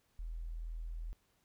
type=tone; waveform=sine; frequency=41.06 Hz; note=E1; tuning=6 cents flat; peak=-39 dBFS; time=0.19-1.13 s; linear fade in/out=0 ms; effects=pink hiss -75 dBFS RMS until 1.44 s